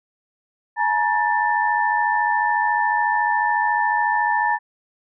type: tone cluster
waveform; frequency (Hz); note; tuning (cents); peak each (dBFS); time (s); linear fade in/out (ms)
sine; 851 / 945 / 1772; G#5 / A#5 / A6; +42 / +23 / +12; -21 / -21 / -22; 0.76-4.59; 50
effects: none